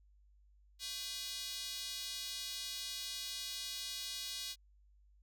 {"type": "tone with high-pass filter", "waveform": "square", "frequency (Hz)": 224, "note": "A3", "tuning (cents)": 31, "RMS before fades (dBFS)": -43, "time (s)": [0.79, 4.56], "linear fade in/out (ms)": 50, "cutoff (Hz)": 3900, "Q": 2.3, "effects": ["added 50 Hz sine -63 dBFS peak until 5.22 s"]}